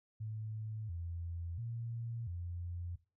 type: tone with pitch steps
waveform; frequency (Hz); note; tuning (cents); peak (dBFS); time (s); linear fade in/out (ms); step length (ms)
sine; 108.9 / 85 / 116.2 / 87.1; A2 / F2 / A#2 / F2; -17 / -46 / -5 / -4; -39; 0.2-2.96; 10; 690
effects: noise-tail reverb RT60 0.3 s tail -17 dB re dry